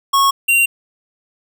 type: tone pair in turn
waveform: square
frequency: 1100 / 2763 Hz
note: C#6 / F7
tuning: -14 / -19 cents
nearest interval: octave + major third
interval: 1595 cents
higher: second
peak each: -11 dBFS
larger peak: neither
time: 0.13-0.31 / 0.48-0.66 s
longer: neither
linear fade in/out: 10 ms
effects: none